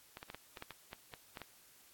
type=clicks; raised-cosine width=0.3 ms; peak=-29 dBFS; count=11; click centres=0.171 / 0.229 / 0.301 / 0.346 / 0.572 / 0.624 / 0.707 / 0.931 / 1.138 / 1.372 / 1.417 s; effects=white hiss -63 dBFS RMS until 1.93 s + AAC 64 kbps